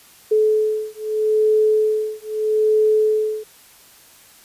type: beating tone pair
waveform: sine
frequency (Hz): 430.5 / 431.29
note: A4 / A4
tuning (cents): -38 / -35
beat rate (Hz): 0.79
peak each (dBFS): -18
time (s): 0.31-3.44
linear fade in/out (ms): 10
effects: white hiss -48 dBFS RMS until 4.44 s + resampled to 32000 Hz